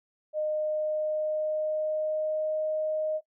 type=tone with pitch glide; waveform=sine; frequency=613 to 620.8 Hz; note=D#5 to D#5; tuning=-26 to -4 cents; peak=-26 dBFS; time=0.33-3.21 s; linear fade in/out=50 ms; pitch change=+22 cents; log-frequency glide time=0.47-2.58 s; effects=noise-tail reverb RT60 0.1 s tail -18 dB re dry